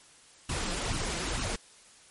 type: noise with flanger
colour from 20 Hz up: pink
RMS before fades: -32 dBFS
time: 0.49-1.56 s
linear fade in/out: 5 ms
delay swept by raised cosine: 0.71 to 5.91 ms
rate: 2.2 Hz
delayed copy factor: +0.65
effects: white hiss -56 dBFS RMS until 2.1 s + MP3 48 kbps